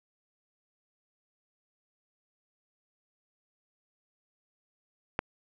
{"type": "click", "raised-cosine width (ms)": 0.5, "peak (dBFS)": -12, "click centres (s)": 5.191, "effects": []}